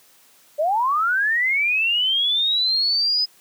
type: linear sweep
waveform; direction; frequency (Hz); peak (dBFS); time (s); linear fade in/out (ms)
sine; up; 567 to 5060; -17; 0.58-3.26; 20
effects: white hiss -54 dBFS RMS until 3.4 s + high-pass 150 Hz 12 dB/octave